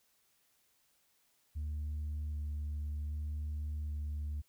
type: tone with vibrato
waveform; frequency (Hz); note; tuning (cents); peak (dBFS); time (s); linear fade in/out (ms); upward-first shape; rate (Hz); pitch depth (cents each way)
sine; 74.8; D2; +32; -33; 1.55-4.42; 20; square; 0.64; 11
effects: tanh soft clip ceiling -34 dBFS + white hiss -73 dBFS RMS until 4.48 s